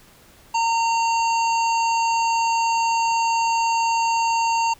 harmonic tone, 918 Hz, A#5, 27 cents flat, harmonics 1 / 3 / 5 / 7 / 8, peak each -18 / -28 / -32 / -35 / -36 dBFS, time 0.54-4.74 s, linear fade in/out 10 ms, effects pink hiss -51 dBFS RMS until 4.79 s

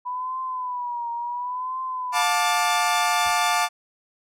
sine tone with vibrato, 987 Hz, B5, 1 cent flat, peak -26 dBFS, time 0.05-2.23 s, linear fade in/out 20 ms, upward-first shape triangle, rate 0.71 Hz, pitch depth 92 cents each way
sawtooth chord, D minor, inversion first, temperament equal with one note detuned, 712.7 / 880 / 1174.7 Hz, F5 / A5 / D6, +35 / 0 / 0 cents, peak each -20 dBFS, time 2.12-3.69 s, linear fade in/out 50 ms
brown noise with exponential decay, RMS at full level -38 dBFS, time 3.26-3.39 s, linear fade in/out 1 ms, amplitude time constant 27 ms
effects low-pass 12000 Hz 12 dB/octave

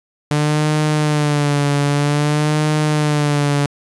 sawtooth tone with vibrato, 147.9 Hz, D3, 13 cents sharp, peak -10 dBFS, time 0.31-3.66 s, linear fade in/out 0 ms, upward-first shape sine, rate 0.52 Hz, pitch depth 55 cents each way, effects resampled to 24000 Hz + 8-bit

